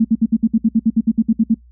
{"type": "tone bursts", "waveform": "sine", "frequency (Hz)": 224.2, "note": "A3", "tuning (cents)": 33, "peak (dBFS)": -9, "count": 15, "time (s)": [0, 1.545], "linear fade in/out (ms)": 10, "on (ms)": 47, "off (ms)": 60, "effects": ["noise-tail reverb RT60 0.1 s tail -21 dB re dry", "added 60 Hz sine -43 dBFS peak until 1.71 s"]}